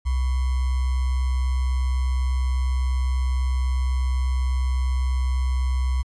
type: tone with sample-and-hold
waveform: sine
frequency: 64.1 Hz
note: C2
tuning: 35 cents flat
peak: -19 dBFS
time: 0.05-6.03 s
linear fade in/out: 20 ms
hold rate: 1050 Hz
effects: resampled to 24000 Hz